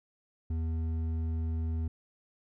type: tone with hard clipping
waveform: sine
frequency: 81 Hz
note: E2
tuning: 30 cents flat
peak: -31 dBFS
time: 0.5-1.88 s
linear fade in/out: 5 ms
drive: 7 dB
effects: none